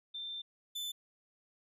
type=tone pair in turn; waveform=sine / 40% pulse; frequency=3572 / 3519 Hz; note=A7 / A7; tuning=+25 / 0 cents; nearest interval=unison; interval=25 cents; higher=first; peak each=-39 / -36 dBFS; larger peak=second; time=0.14-0.42 / 0.75-0.92 s; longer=first; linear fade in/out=10 ms; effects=none